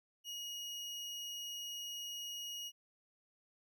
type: tone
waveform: 30% pulse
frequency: 2884 Hz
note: F#7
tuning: 45 cents flat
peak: -39 dBFS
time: 0.24-2.72 s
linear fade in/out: 50 ms
effects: none